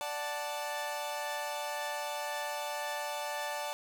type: chord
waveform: sawtooth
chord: D major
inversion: none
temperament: equal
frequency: 587.3 / 740 / 880 Hz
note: D5 / F#5 / A5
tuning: 0 / 0 / 0 cents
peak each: -35 / -39 / -34 dBFS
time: 0.01-3.73 s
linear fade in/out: 0 ms
effects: 11-bit